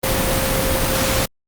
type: tone in noise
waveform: sine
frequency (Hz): 530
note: C5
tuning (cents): +22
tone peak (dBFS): -24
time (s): 0.03-1.26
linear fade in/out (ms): 10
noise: pink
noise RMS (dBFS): -19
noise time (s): 0.03-1.26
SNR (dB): -8
effects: Opus 32 kbps